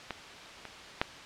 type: clicks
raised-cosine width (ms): 0.3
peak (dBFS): -18 / -25 / -9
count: 3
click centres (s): 0.107 / 0.653 / 1.015
effects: white hiss -46 dBFS RMS until 1.25 s + low-pass 4000 Hz 12 dB/octave